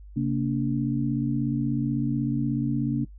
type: tone cluster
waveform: sine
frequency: 134.2 / 231.3 / 287.7 Hz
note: C3 / A#3 / D4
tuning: +44 / -13 / -36 cents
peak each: -27 dBFS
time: 0.16-3.05 s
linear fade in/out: 10 ms
effects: noise-tail reverb RT60 0.1 s tail -20 dB re dry + added 50 Hz sine -42 dBFS peak until 3.18 s